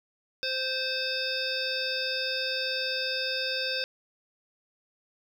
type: harmonic tone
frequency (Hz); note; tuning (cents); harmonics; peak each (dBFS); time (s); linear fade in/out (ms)
521; C5; -7; 1 / 3 / 5 / 7 / 9 / 10; -35 / -35 / -35 / -35 / -35 / -35; 0.43-3.84; 0
effects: 9-bit